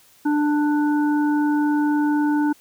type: harmonic tone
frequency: 296 Hz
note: D4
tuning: 14 cents sharp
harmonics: 1 / 3 / 5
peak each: -17 / -27 / -31 dBFS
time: 0.25-2.53 s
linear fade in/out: 10 ms
effects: white hiss -54 dBFS RMS until 2.6 s